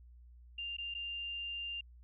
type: tone with dropouts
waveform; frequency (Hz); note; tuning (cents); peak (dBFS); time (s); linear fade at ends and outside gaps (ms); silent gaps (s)
sine; 2794; F7; 0; -38; 0.58-1.81; 5; 0.768-0.783 / 0.941-0.948
effects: added 60 Hz sine -54 dBFS peak until 2.03 s